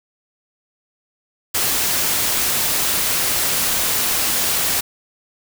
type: noise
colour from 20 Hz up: white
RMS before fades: -19 dBFS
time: 1.54-4.81 s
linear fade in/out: 10 ms
effects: none